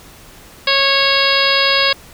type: harmonic tone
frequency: 550 Hz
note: C#5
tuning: 14 cents flat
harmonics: 1 / 2 / 3 / 4 / 5 / 6 / 7 / 8 / 9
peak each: -20 / -20 / -20 / -20 / -20 / -20 / -20 / -20 / -20 dBFS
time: 0.67-1.93 s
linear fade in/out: 5 ms
effects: pink hiss -41 dBFS RMS until 2.13 s